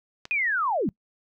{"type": "click", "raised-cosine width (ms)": 0.2, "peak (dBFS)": -20, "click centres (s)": 0.254}
{"type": "linear sweep", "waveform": "sine", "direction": "down", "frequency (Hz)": [2520, 161.1], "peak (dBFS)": -22, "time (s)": [0.31, 0.89], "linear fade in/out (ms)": 0}
{"effects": ["noise-tail reverb RT60 0.1 s tail -25 dB re dry"]}